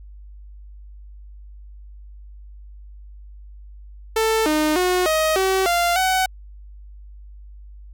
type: tone with pitch steps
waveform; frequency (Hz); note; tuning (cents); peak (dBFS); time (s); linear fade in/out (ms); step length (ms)
sawtooth; 443.3 / 306.4 / 363.3 / 629 / 381 / 694 / 751; A4 / D#4 / F#4 / D#5 / G4 / F5 / F#5; +13 / -27 / -32 / +19 / -49 / -11 / +26; -13; 4.16-6.26; 5; 300
effects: added 50 Hz sine -38 dBFS peak until 7.93 s